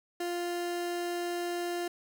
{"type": "tone", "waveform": "30% pulse", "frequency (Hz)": 349.2, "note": "F4", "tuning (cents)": 0, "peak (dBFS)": -29, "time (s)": [0.2, 1.88], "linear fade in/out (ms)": 5, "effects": []}